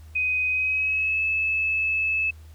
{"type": "tone with pitch glide", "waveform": "sine", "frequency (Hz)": [2506, 2605], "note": ["D#7", "E7"], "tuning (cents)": [12, -21], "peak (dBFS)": -21, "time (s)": [0.15, 2.31], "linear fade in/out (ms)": 10, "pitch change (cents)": 67, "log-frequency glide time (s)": [0.49, 1.23], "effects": ["added 78 Hz sine -42 dBFS peak until 2.54 s", "pink hiss -58 dBFS RMS until 2.54 s"]}